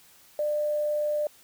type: tone with quantisation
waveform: sine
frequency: 597 Hz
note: D5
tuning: 28 cents sharp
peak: -24 dBFS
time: 0.39-1.27 s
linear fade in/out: 2 ms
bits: 8
effects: white hiss -56 dBFS RMS until 1.43 s